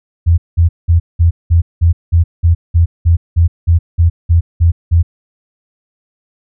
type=tone bursts; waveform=sine; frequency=84.4 Hz; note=E2; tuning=41 cents sharp; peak=-5 dBFS; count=16; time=0.26-5.03 s; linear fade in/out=20 ms; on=120 ms; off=190 ms; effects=none